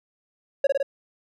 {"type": "tone with echo", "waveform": "triangle", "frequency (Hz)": 554.4, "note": "C#5", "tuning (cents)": 0, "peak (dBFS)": -13, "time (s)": [0.64, 0.67], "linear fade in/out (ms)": 5, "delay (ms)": 53, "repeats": 3, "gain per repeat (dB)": -2, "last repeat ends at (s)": 0.829, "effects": []}